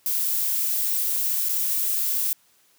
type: noise with dropouts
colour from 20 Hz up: violet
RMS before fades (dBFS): -24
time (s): 0.06-2.33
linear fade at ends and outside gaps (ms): 1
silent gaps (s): 1.488-1.492
effects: white hiss -61 dBFS RMS until 2.78 s + high-pass 80 Hz 12 dB/octave